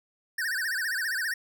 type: tone with vibrato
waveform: square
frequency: 1669 Hz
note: G#6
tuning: 8 cents sharp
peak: -28 dBFS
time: 0.38-1.34 s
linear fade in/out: 5 ms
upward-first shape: sine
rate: 15 Hz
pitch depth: 200 cents each way
effects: none